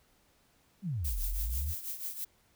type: exponential two-way sweep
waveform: sine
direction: down then up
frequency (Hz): 213 to 36.68 to 84.4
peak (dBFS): -31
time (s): 0.82-1.75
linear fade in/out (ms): 50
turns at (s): 1.21
type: noise with tremolo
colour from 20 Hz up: violet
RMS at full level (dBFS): -36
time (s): 1.04-2.25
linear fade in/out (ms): 10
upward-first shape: triangle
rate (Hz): 6.1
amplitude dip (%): 75
effects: pink hiss -68 dBFS RMS until 2.55 s